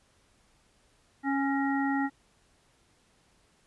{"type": "harmonic tone with a mistuned harmonic", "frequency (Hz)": 276.2, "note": "C#4", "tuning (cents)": -6, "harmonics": [1, 3, 5, 7], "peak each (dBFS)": [-27, -32, -38, -35], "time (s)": [1.23, 2.1], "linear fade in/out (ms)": 50, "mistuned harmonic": 7, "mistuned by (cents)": -38, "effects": ["pink hiss -66 dBFS RMS until 3.66 s", "resampled to 24000 Hz"]}